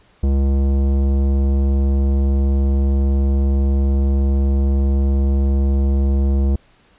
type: tone with tanh clipping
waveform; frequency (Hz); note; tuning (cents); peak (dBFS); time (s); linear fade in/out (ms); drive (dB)
sine; 68.4; C#2; -23; -15; 0.23-6.56; 5; 15
effects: pink hiss -54 dBFS RMS until 6.98 s + resampled to 8000 Hz